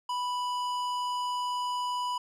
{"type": "tone with tanh clipping", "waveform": "sine", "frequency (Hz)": 987.8, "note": "B5", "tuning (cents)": 0, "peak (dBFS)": -31, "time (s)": [0.09, 2.18], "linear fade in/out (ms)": 5, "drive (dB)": 15, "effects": []}